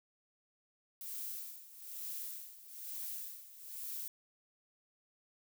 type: noise with tremolo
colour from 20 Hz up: violet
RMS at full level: -42 dBFS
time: 1.01-4.08 s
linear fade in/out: 2 ms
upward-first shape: sine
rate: 1.1 Hz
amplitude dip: 80%
effects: none